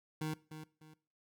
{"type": "tone with echo", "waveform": "25% pulse", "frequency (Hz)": 155.6, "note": "D#3", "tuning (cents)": 0, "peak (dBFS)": -32, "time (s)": [0.21, 0.34], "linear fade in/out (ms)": 5, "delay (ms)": 300, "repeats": 2, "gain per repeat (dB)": -10, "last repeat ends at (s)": 0.94, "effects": ["noise-tail reverb RT60 0.4 s tail -20 dB re dry"]}